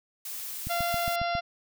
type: noise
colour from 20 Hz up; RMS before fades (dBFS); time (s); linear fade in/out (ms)
blue; -37; 0.25-1.16; 5
type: click train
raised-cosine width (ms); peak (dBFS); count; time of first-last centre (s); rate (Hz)
5; -23; 6; 0.67-1.352; 7.33
type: harmonic tone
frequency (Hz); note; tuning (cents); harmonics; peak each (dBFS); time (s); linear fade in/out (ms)
690; F5; -21; 1 / 2 / 3 / 4 / 5 / 6 / 7 / 8; -28 / -34 / -38 / -40 / -42 / -44 / -45 / -46; 0.69-1.41; 20
effects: none